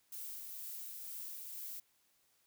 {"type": "noise with tremolo", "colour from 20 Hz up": "violet", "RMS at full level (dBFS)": -45, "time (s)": [0.12, 1.8], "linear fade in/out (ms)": 5, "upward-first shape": "sine", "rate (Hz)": 2.1, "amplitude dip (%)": 25, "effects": ["white hiss -74 dBFS RMS until 2.46 s"]}